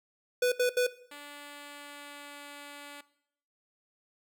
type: tone bursts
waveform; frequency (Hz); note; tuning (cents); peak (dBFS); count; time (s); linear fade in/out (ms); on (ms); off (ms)
square; 495.1; B4; +4; -24; 3; 0.42-0.868; 5; 100; 74
type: tone with pitch glide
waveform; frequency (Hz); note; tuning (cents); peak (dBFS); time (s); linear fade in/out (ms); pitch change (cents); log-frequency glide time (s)
5% pulse; 290 to 288; D4 to D4; -22 to -34; -33; 1.11-3.01; 5; -12; 1.22-2.43
effects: noise-tail reverb RT60 0.7 s tail -18 dB re dry